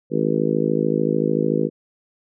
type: harmonic tone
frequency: 53.5 Hz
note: A1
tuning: 48 cents flat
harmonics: 3 / 4 / 5 / 6 / 7 / 8 / 9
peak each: -25 / -25 / -25 / -25 / -25 / -25 / -25 dBFS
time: 0.1-1.7 s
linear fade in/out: 50 ms
effects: none